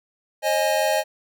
square chord, Ab major, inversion first, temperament equal with one note detuned, 537 / 622.3 / 830.6 Hz, C5 / Eb5 / Ab5, +45 / 0 / 0 cents, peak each -26 / -22 / -25 dBFS, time 0.42-1.04 s, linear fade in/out 50 ms, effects none

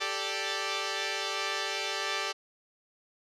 5% pulse chord, G suspended second, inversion none, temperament equal, 392 / 440 / 587.3 Hz, G4 / A4 / D5, 0 / 0 / 0 cents, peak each -23 dBFS, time 0-2.33 s, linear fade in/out 20 ms, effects low-pass 6000 Hz 12 dB/octave

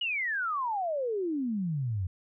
sine exponential sweep, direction down, 2960 to 87 Hz, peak -28 dBFS, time 0.01-2.07 s, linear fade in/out 5 ms, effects none

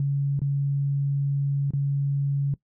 sine tone with dropouts, 140.2 Hz, C#3, 20 cents sharp, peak -21 dBFS, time 0-2.54 s, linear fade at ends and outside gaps 2 ms, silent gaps 0.393-0.417 / 1.707-1.735 s, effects noise-tail reverb RT60 0.1 s tail -20 dB re dry

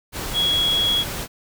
sine tone in noise, 3332 Hz, G#7, 5 cents sharp, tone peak -17 dBFS, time 0.33-1.05 s, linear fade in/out 50 ms, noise pink, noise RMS -29 dBFS, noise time 0.12-1.28 s, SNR +9 dB, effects none

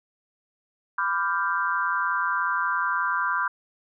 sine chord, G dominant seventh, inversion first, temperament equal with one note detuned, 998.1 / 1174.7 / 1396.9 / 1568 Hz, B5 / D6 / F6 / G6, +18 / 0 / 0 / 0 cents, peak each -28 dBFS, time 0.98-3.48 s, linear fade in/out 5 ms, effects none

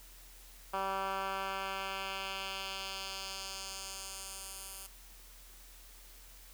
10% pulse tone with band-pass filter sweep, 193.2 Hz, G3, 25 cents flat, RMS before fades -40 dBFS, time 0.73-4.87 s, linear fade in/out 10 ms, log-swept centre 1100 to 12000 Hz, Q 1.2, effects added 42 Hz sine -55 dBFS peak until 6.53 s + white hiss -57 dBFS RMS until 6.53 s

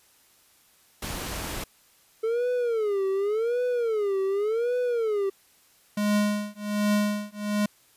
pink noise, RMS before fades -33 dBFS, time 1.02-1.64 s, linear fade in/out 5 ms
triangle tone with vibrato, 437.2 Hz, A4, 11 cents flat, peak -21 dBFS, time 2.23-5.3 s, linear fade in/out 10 ms, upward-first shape sine, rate 0.88 Hz, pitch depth 220 cents each way
square tone with tremolo, 207.7 Hz, G#3, in tune, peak -20 dBFS, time 5.97-7.66 s, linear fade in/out 5 ms, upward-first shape triangle, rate 1.3 Hz, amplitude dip 100%
effects white hiss -60 dBFS RMS until 7.96 s + resampled to 32000 Hz

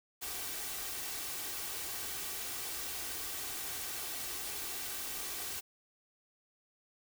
white noise with comb filter, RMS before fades -40 dBFS, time 0.21-5.61 s, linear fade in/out 20 ms, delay 2.6 ms, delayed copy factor +0.5, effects none

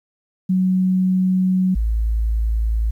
sine tone pair in turn, 185.8 / 55.24 Hz, F#3 / A1, +7 / +8 cents, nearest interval octave + major sixth, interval 2099 cents, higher first, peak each -14 / -16 dBFS, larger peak first, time 0.49-1.75 / 1.75-2.91 s, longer first, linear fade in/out 10 ms, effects 9-bit

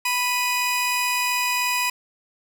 sawtooth tone pair together, 987 / 2489 Hz, B5 / D#7, -1 / 0 cents, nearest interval octave + major third, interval 1601 cents, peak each -20 dBFS, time 0.05-1.9 s, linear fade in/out 5 ms, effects none

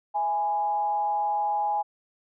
sine tone with frequency modulation, 829 Hz, G#5, 3 cents flat, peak -23 dBFS, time 0.14-1.83 s, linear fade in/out 20 ms, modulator 169 Hz, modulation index 0.4, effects none

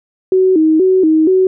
sine tone with vibrato, 343.7 Hz, F4, 28 cents flat, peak -7 dBFS, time 0.32-1.47 s, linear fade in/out 2 ms, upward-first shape square, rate 2.1 Hz, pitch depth 150 cents each way, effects none

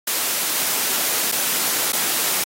white noise with dropouts, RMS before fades -21 dBFS, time 0.07-2.44 s, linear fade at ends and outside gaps 5 ms, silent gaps 1.317-1.321 / 1.923-1.93 s, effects high-pass 200 Hz 12 dB/octave + AAC 48 kbps

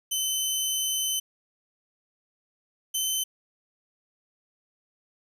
15% pulse tone pair in turn, 3050 / 3067 Hz, G7 / G7, -48 / -38 cents, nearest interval unison, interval 10 cents, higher second, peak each -18 / -18 dBFS, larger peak neither, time 0.11-1.2 / 2.94-3.24 s, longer first, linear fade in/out 10 ms, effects none

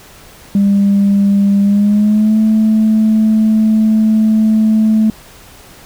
sine tone with pitch glide, 200 to 218.1 Hz, G3 to A3, +35 to -15 cents, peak -6 dBFS, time 0.55-5.1 s, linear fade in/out 2 ms, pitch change +150 cents, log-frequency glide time 1.61-2.38 s, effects tanh soft clip ceiling -4 dBFS + pink hiss -39 dBFS RMS until 5.85 s

